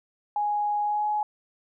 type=tone with pitch glide; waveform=sine; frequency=830.6 to 841.7 Hz; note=G#5 to G#5; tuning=0 to +23 cents; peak=-23 dBFS; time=0.36-1.23 s; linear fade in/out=2 ms; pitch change=+23 cents; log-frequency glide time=0.83-1.06 s; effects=none